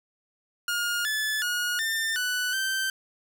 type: tone with pitch steps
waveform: sawtooth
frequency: 1423 / 1732 / 1444 / 1797 / 1487 / 1554 Hz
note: F6 / A6 / F#6 / A6 / F#6 / G6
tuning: +32 / -28 / -43 / +36 / +8 / -16 cents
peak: -22 dBFS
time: 0.68-2.9 s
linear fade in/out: 2 ms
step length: 370 ms
effects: none